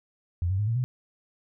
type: tone with pitch steps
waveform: sine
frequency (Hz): 87 / 95.42 / 104.66 / 114.8 / 125.91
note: F2 / G2 / G#2 / A#2 / B2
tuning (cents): -6 / -46 / +14 / -26 / +34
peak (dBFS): -23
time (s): 0.42-0.84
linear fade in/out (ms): 0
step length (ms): 84
effects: none